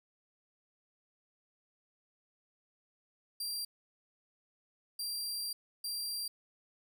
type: tone bursts at uneven times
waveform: sawtooth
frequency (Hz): 4734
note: D8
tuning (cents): +13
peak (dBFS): -33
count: 3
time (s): 3.4-3.65 / 4.99-5.53 / 5.84-6.28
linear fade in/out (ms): 5
effects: none